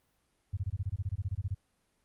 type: tone bursts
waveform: sine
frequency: 96 Hz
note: G2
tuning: 36 cents flat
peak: -29 dBFS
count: 16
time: 0.53-1.547 s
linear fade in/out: 10 ms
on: 42 ms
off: 23 ms
effects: pink hiss -74 dBFS RMS until 2.04 s + Opus 32 kbps